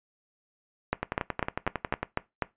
two click trains, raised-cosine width 0.5 ms, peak -13 / -10 dBFS, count 12 / 7, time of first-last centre 1.03-2.03 / 0.93-2.423 s, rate 11 / 4.02 Hz, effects noise-tail reverb RT60 0.2 s tail -19 dB re dry + resampled to 8000 Hz

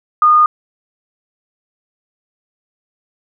sine tone, 1224 Hz, D#6, 29 cents flat, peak -6 dBFS, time 0.22-0.46 s, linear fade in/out 2 ms, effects none

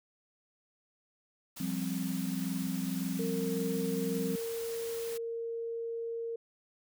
white noise, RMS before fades -45 dBFS, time 1.56-5.18 s, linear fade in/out 10 ms
sine chord, F suspended second, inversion none, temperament just, 174.61 / 196.44 / 261.9 Hz, F3 / G3 / C4, 0 / +4 / +2 cents, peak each -36 dBFS, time 1.6-4.36 s, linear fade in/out 5 ms
sine tone with pitch glide, 457.3 to 461.3 Hz, A#4 to A#4, -33 to -18 cents, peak -34 dBFS, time 3.19-6.36 s, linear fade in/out 5 ms, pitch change +15 cents, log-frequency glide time 3.54-4.99 s
effects none

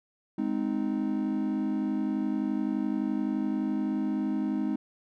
triangle chord, Ab major, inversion none, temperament equal with one note detuned, 207.7 / 259.2 / 311.1 Hz, Ab3 / C4 / Eb4, 0 / -16 / 0 cents, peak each -29 dBFS, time 0.38-4.76 s, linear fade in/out 5 ms, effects none

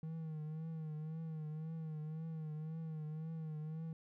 triangle tone with vibrato, 157.6 Hz, D#3, 23 cents sharp, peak -39 dBFS, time 0.03-3.93 s, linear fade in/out 2 ms, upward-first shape triangle, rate 1.9 Hz, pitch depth 65 cents each way, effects none

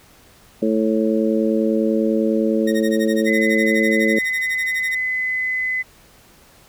harmonic tone, 110 Hz, A2, in tune, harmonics 2 / 3 / 4 / 5, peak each -19 / -21 / -22 / -23 dBFS, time 0.62-4.19 s, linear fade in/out 5 ms
sawtooth tone with tremolo, 1864.7 Hz, A#6, in tune, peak -22 dBFS, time 2.67-4.95 s, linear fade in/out 5 ms, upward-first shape sine, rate 12 Hz, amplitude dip 100%
sine tone, 2025 Hz, B6, 43 cents sharp, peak -19 dBFS, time 3.26-5.83 s, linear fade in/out 20 ms
effects pink hiss -50 dBFS RMS until 6.68 s

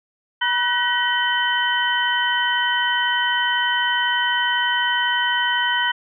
sine tone cluster, 970 / 1502 / 1908 / 3050 Hz, B5 / F#6 / A#6 / G7, -31 / +26 / +40 / -48 cents, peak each -23 dBFS, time 0.41-5.92 s, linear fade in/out 10 ms, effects none

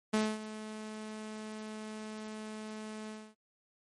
sawtooth tone with ADSR envelope, 215.9 Hz, A3, 33 cents flat, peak -22 dBFS, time 0.13-3.35 s, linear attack 11 ms, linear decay 240 ms, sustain -15 dB, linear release 260 ms, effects MP3 48 kbps

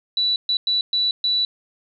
sine tone bursts at uneven times, 3951 Hz, B7, in tune, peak -17 dBFS, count 5, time 0.17-0.36 / 0.49-0.57 / 0.67-0.81 / 0.93-1.11 / 1.24-1.45 s, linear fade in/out 2 ms, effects none

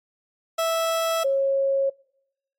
30% pulse / sine tone pair in turn, 657 / 545.9 Hz, E5 / C#5, -6 / -27 cents, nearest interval minor third, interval 321 cents, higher first, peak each -18 dBFS, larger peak neither, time 0.58-1.24 / 1.24-1.9 s, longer neither, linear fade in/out 10 ms, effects noise-tail reverb RT60 0.8 s tail -26 dB re dry + MP3 64 kbps

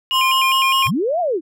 square tone with pitch glide, 1046.5 to 1068.5 Hz, C6 to C6, 0 to +36 cents, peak -16 dBFS, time 0.11-0.91 s, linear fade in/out 50 ms, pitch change +36 cents, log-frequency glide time 0.21-0.8 s
sine tone with vibrato, 2637 Hz, E7, in tune, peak -17 dBFS, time 0.11-0.87 s, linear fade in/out 0 ms, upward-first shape square, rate 4.9 Hz, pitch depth 150 cents each way
sine linear two-way sweep, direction up then down, 62.3 to 735 to 286.4 Hz, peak -16 dBFS, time 0.85-1.41 s, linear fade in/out 50 ms, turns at 1.2 s
effects none

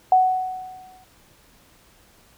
sine tone with exponential decay, 744 Hz, F#5, 9 cents sharp, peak -10 dBFS, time 0.12-1.04 s, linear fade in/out 2 ms, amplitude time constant 200 ms, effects pink hiss -55 dBFS RMS until 2.37 s

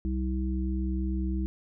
harmonic tone, 64.5 Hz, C2, 24 cents flat, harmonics 1 / 3 / 5, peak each -28 / -33 / -35 dBFS, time 0.05-1.46 s, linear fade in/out 0 ms, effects none

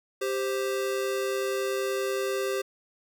square tone pair together, 392.8 / 523.3 Hz, G4 / C5, +4 / 0 cents, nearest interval perfect fourth, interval 496 cents, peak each -29 / -32 dBFS, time 0.21-2.62 s, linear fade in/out 10 ms, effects none

